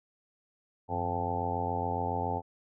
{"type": "harmonic tone with a mistuned harmonic", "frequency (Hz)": 87.2, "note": "F2", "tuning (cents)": -2, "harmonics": [1, 2, 3, 4, 5, 6, 7, 8, 9, 10], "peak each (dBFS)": [-36, -42, -40, -45, -39, -40, -46, -40, -35, -35], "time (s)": [0.88, 2.42], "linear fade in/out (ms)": 50, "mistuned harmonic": 1, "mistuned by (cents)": 140, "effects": []}